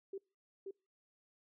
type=tone with echo; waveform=sine; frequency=389.8 Hz; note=G4; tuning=10 cents flat; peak=-40 dBFS; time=0.13-0.18 s; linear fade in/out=5 ms; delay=530 ms; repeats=1; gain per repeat=-2 dB; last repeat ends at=0.71 s; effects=noise-tail reverb RT60 0.3 s tail -25 dB re dry